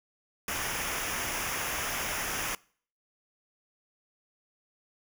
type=noise with comb filter; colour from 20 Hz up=pink; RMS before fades=-33 dBFS; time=0.48-2.55 s; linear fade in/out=2 ms; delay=0.24 ms; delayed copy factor=-0.7; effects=noise-tail reverb RT60 0.5 s tail -24 dB re dry